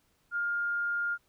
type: tone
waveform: sine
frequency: 1410 Hz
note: F6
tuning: 16 cents sharp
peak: -28 dBFS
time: 0.31-1.18 s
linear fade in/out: 50 ms
effects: pink hiss -71 dBFS RMS until 1.28 s